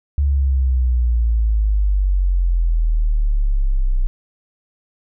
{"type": "exponential sweep", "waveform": "sine", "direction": "down", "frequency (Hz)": [71.7, 30.87], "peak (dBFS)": -13, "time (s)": [0.18, 4.07], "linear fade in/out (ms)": 0, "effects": []}